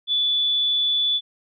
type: tone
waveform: sine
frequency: 3462 Hz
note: A7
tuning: 29 cents flat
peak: -18 dBFS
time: 0.07-1.21 s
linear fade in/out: 50 ms
effects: none